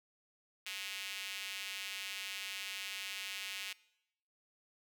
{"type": "tone with high-pass filter", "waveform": "square", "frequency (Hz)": 98, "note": "G2", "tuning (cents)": 0, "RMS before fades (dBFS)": -43, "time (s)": [0.66, 3.73], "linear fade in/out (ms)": 5, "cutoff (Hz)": 2600, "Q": 2.2, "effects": ["noise-tail reverb RT60 0.8 s tail -21 dB re dry"]}